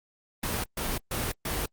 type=noise bursts; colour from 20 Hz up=pink; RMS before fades=-30 dBFS; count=4; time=0.43-1.66 s; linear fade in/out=5 ms; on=210 ms; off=130 ms; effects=Opus 32 kbps